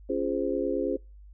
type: chord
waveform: sine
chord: Db major seventh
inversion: none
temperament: just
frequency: 277.2 / 346.5 / 415.8 / 519.7 Hz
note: Db4 / F4 / Ab4 / C5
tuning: 0 / -14 / +2 / -12 cents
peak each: -31 dBFS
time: 0.09-0.97 s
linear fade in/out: 10 ms
effects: noise-tail reverb RT60 0.3 s tail -26 dB re dry + added 50 Hz sine -46 dBFS peak until 1.33 s